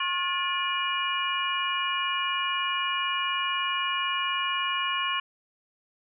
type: tone cluster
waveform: sine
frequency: 1082 / 1427 / 1740 / 2402 / 2901 Hz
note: C#6 / F6 / A6 / D7 / F#7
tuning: -42 / +37 / -20 / +38 / -35 cents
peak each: -29 / -37 / -35 / -33 / -30 dBFS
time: 0-5.2 s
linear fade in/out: 5 ms
effects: none